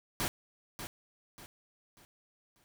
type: noise with echo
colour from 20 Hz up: pink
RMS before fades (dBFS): -33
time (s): 0.2-0.28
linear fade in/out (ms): 0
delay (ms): 590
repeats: 4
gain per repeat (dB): -9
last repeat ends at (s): 2.64
effects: none